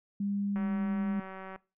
sine tone, 201 Hz, G3, 44 cents sharp, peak -29 dBFS, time 0.2-1.2 s, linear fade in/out 5 ms
click train, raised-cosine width 0.5 ms, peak -28 dBFS, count 191, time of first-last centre 0.56-1.56 s, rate 190 Hz
effects noise-tail reverb RT60 0.3 s tail -21 dB re dry + low-pass 2000 Hz 12 dB/octave

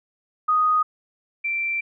sine tone pair in turn, 1244.5 / 2349 Hz, D#6 / D7, 0 / 0 cents, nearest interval major seventh, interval 1100 cents, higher second, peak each -16 / -22 dBFS, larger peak first, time 0.48-0.83 / 1.44-1.81 s, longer second, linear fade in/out 10 ms, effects none

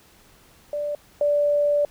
sine tone pair in turn, 587.3 / 583.6 Hz, D5 / D5, 0 / -11 cents, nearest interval unison, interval 11 cents, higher first, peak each -24 / -17 dBFS, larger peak second, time 0.73-0.95 / 1.21-1.85 s, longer second, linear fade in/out 2 ms, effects pink hiss -54 dBFS RMS until 1.9 s

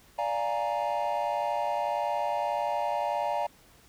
triangle chord, Bb dominant seventh, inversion first, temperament equal, 587.3 / 698.5 / 830.6 / 932.3 Hz, D5 / F5 / Ab5 / Bb5, 0 / 0 / 0 / 0 cents, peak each -30 dBFS, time 0.18-3.47 s, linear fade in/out 10 ms, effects tanh soft clip ceiling -17 dBFS + pink hiss -58 dBFS RMS until 3.88 s

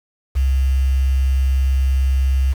sine tone with quantisation, 66.4 Hz, C2, 26 cents sharp, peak -13 dBFS, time 0.35-2.54 s, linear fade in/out 20 ms, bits 6, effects none

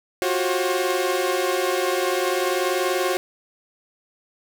sawtooth tone cluster, 356.3 / 376.7 / 537 Hz, F4 / F#4 / C5, +35 / +31 / +45 cents, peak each -21 dBFS, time 0.22-3.17 s, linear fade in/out 0 ms, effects none

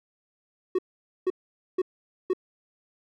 triangle tone bursts, 370 Hz, F#4, in tune, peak -19 dBFS, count 4, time 0.75-2.334 s, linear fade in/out 5 ms, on 36 ms, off 480 ms, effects none

